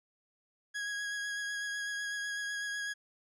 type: tone with vibrato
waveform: 40% pulse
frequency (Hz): 1655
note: G#6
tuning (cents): -6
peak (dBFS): -34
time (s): 0.74-2.94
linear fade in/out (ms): 20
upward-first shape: sine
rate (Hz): 8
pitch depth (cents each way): 15
effects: resampled to 22050 Hz